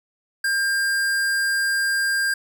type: tone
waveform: square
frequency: 1600 Hz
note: G6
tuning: 35 cents sharp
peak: -20 dBFS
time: 0.44-2.34 s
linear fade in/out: 5 ms
effects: none

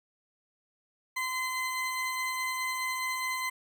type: tone pair together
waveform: 40% pulse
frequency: 1028.9 / 2053 Hz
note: C6 / C7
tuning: -29 / -33 cents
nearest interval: octave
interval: 1196 cents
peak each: -33 / -32 dBFS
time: 1.16-3.5 s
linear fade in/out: 10 ms
effects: none

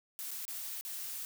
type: noise with dropouts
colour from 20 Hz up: blue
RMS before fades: -41 dBFS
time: 0.19-1.25 s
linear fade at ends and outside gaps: 0 ms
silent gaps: 0.307-0.314 / 0.452-0.48 / 0.81-0.85 s
effects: none

